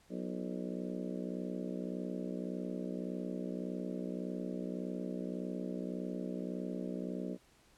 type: harmonic tone with a mistuned harmonic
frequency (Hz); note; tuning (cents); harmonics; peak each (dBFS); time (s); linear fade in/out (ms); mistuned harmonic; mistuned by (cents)
61.74; B1; 0; 3 / 4 / 5 / 6 / 7 / 8 / 9 / 10; -41 / -42 / -45 / -48 / -47 / -50 / -49 / -51; 0.09-7.38; 50; 6; -71
effects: pink hiss -66 dBFS RMS until 7.77 s + low-pass 11000 Hz 12 dB/octave